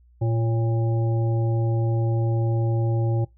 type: harmonic tone with a mistuned harmonic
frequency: 115.1 Hz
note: A#2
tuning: 22 cents flat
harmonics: 1 / 3 / 5 / 7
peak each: -20 / -30 / -34 / -37 dBFS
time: 0.21-3.25 s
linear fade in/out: 10 ms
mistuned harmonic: 5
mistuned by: -54 cents
effects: noise-tail reverb RT60 0.2 s tail -23 dB re dry + added 60 Hz sine -52 dBFS peak until 3.37 s